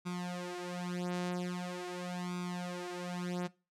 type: tone with flanger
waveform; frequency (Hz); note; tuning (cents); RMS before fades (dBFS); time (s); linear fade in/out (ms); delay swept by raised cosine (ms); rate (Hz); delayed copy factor
sawtooth; 178.4; F3; +37; -38; 0.05-3.48; 20; 0.83 to 5.63; 0.43; +0.95
effects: noise-tail reverb RT60 0.3 s tail -21 dB re dry + low-pass 9000 Hz 12 dB/octave